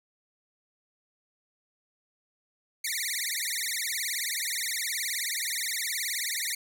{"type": "tone with vibrato", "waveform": "10% pulse", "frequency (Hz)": 2042, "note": "C7", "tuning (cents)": -43, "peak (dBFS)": -20, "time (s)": [2.84, 6.55], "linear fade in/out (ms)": 5, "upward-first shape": "triangle", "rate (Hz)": 19, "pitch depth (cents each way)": 270, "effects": []}